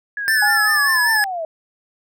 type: linear sweep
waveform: sine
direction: down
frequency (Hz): 1692 to 625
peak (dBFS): -22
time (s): 0.17-1.45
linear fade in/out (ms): 2
type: tone with vibrato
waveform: square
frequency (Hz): 1735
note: A6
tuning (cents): -25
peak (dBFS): -15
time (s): 0.28-1.24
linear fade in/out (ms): 0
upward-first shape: sine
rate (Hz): 5.1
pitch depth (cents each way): 45
type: tone with exponential decay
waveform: sine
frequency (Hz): 824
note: G#5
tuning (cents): -14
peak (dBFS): -17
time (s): 0.42-1.39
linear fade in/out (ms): 5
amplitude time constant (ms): 210
effects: none